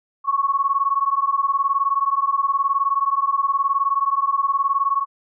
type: beating tone pair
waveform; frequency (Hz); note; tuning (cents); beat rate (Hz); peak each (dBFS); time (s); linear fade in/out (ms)
sine; 1097 / 1116; C#6 / C#6; -18 / +11; 19; -20; 0.24-5.06; 50
effects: none